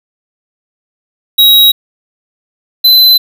square tone pair in turn, 3825 / 4039 Hz, A#7 / B7, +44 / +38 cents, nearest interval minor second, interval 94 cents, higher second, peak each -3 dBFS, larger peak neither, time 1.38-1.72 / 2.84-3.18 s, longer neither, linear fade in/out 10 ms, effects none

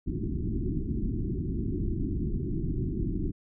pink low-pass noise, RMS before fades -30 dBFS, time 0.06-3.32 s, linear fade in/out 20 ms, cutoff 380 Hz, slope 96 dB/octave, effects none

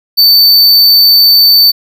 square tone, 4547 Hz, C#8, 43 cents sharp, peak -3 dBFS, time 0.17-1.72 s, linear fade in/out 20 ms, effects none

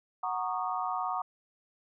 sine chord, D# minor seventh, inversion first, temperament equal with one note detuned, 740 / 932.3 / 1108.7 / 1226.7 Hz, F#5 / A#5 / C#6 / D#6, 0 / 0 / 0 / -25 cents, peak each -34 / -36 / -36 / -36 dBFS, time 0.23-1.22 s, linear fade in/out 5 ms, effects none

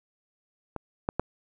clicks, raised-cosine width 1 ms, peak -19 / -12 / -11 dBFS, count 3, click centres 0.763 / 1.089 / 1.196 s, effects none

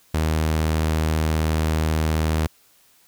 sawtooth tone, 78.7 Hz, D#2, 20 cents sharp, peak -15 dBFS, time 0.14-2.47 s, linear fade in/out 5 ms, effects white hiss -57 dBFS RMS until 3.07 s

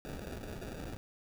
pink noise with sample-and-hold, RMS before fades -43 dBFS, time 0.05-0.97 s, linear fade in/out 0 ms, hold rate 1050 Hz, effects none

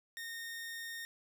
sawtooth tone, 1841 Hz, A#6, 22 cents flat, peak -38 dBFS, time 0.17-1.05 s, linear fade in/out 0 ms, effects none

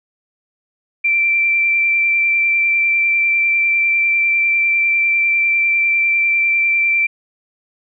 sine tone with vibrato, 2349 Hz, D7, in tune, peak -12 dBFS, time 1.04-7.07 s, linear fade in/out 10 ms, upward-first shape sine, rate 10 Hz, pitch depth 13 cents each way, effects none

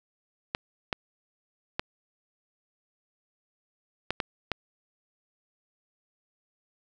clicks, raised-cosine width 0.3 ms, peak -11 dBFS, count 6, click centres 0.549 / 0.928 / 1.795 / 4.106 / 4.202 / 4.517 s, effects none

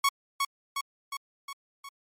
sawtooth tone with echo, 1108.7 Hz, C#6, in tune, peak -17 dBFS, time 0.04-0.09 s, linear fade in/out 5 ms, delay 360 ms, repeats 5, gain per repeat -4 dB, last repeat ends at 1.89 s, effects MP3 64 kbps

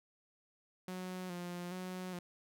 sawtooth tone with vibrato, 180 Hz, F#3, 47 cents flat, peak -37 dBFS, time 0.88-2.19 s, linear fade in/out 2 ms, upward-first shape square, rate 1.2 Hz, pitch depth 36 cents each way, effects none

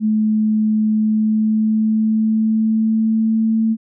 sine tone with pitch glide, 215.8 to 222.6 Hz, A3 to A3, -33 to +20 cents, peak -13 dBFS, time 0-3.77 s, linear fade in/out 50 ms, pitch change +53 cents, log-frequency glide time 0.94-3.63 s, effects none

